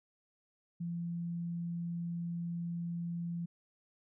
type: tone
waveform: sine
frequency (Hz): 170.8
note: F3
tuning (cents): -38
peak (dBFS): -35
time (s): 0.8-3.46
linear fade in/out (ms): 10
effects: none

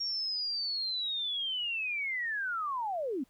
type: linear sweep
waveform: sine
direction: down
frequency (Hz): 5588 to 232.9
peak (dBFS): -31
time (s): 0-3.24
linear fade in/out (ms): 10
effects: pink hiss -69 dBFS RMS until 3.29 s

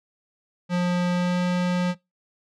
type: tone with pitch glide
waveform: square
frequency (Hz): 177.6 to 178.94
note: F3 to F3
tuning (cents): +29 to +42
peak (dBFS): -21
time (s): 0.69-1.95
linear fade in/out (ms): 50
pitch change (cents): +13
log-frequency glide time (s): 1.11-1.41
effects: noise-tail reverb RT60 0.2 s tail -22 dB re dry + low-pass 5000 Hz 12 dB/octave

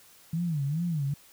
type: tone with vibrato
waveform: sine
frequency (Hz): 155.56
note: D#3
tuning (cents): 0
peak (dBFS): -26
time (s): 0.33-1.14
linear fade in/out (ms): 5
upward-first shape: sine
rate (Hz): 2.4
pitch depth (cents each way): 210
effects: white hiss -56 dBFS RMS until 1.32 s

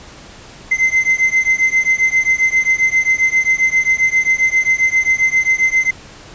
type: beating tone pair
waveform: triangle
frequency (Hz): 2065 / 2072.5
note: C7 / C7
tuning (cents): -23 / -17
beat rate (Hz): 7.5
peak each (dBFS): -13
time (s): 0.71-5.91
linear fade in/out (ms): 10
effects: pink hiss -38 dBFS RMS until 6.34 s + resampled to 16000 Hz

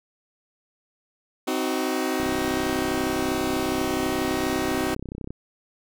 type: chord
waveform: sawtooth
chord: C diminished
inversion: none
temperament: just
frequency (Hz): 261.6 / 314 / 376.7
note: C4 / Eb4 / Gb4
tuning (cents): 0 / +16 / +31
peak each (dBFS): -24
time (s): 1.47-4.95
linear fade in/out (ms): 10
type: click train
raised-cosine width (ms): 3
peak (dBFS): -21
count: 101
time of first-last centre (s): 2.2-5.306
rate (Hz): 32.2
effects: none

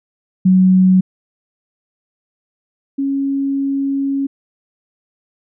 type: tone pair in turn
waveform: sine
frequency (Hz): 186.2 / 275.4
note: F#3 / C#4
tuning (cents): +11 / -11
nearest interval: perfect fifth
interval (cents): 678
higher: second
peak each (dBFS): -7 / -15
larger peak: first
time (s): 0.45-1.01 / 2.98-4.27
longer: second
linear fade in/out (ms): 10
effects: none

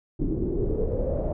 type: noise with low-pass filter sweep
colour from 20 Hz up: brown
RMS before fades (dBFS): -26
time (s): 0.19-1.33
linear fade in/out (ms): 5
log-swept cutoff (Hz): 310 to 620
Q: 6.6
effects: none

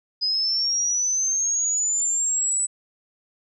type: linear sweep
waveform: sine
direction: up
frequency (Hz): 4978 to 7980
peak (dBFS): -20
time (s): 0.21-2.67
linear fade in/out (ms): 20
effects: none

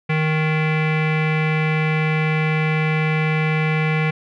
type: tone with low-pass filter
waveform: square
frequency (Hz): 156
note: D#3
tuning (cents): +5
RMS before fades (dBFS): -19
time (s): 0.09-4.11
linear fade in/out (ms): 10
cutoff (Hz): 2300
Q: 5.2
effects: none

